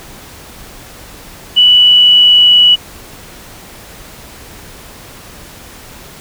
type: tone with pitch glide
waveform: sine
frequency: 2960 to 2943 Hz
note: F#7 to F#7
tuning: 0 to -10 cents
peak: -3 dBFS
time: 1.56-2.76 s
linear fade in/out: 20 ms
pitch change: -10 cents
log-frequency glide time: 1.67-2.59 s
effects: pink hiss -34 dBFS RMS until 6.2 s